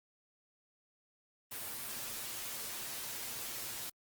white noise with comb filter, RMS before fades -42 dBFS, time 1.51-3.9 s, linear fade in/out 10 ms, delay 8.6 ms, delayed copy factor +0.55, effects Opus 32 kbps

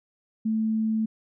sine tone, 220 Hz, A3, in tune, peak -22 dBFS, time 0.45-1.06 s, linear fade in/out 10 ms, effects none

